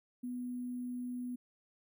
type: tone with sample-and-hold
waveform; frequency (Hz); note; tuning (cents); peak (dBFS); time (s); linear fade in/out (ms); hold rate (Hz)
sine; 247.4; B3; +3; -37; 0.23-1.36; 10; 11025
effects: none